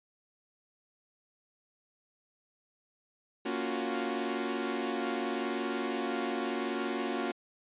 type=chord; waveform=sawtooth; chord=Gb major seventh; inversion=first; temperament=equal with one note detuned; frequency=233.1 / 278.8 / 349.2 / 370 Hz; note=Bb3 / Db4 / F4 / Gb4; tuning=0 / +10 / 0 / 0 cents; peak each=-33 dBFS; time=3.45-7.32 s; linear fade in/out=10 ms; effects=resampled to 8000 Hz